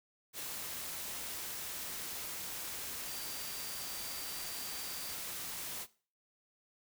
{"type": "tone in noise", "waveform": "sine", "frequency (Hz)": 4699, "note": "D8", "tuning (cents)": 0, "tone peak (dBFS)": -49, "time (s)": [3.05, 5.17], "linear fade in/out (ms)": 50, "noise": "white", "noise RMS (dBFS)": -42, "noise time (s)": [0.33, 5.87], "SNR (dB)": -10, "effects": ["noise-tail reverb RT60 0.4 s tail -19 dB re dry"]}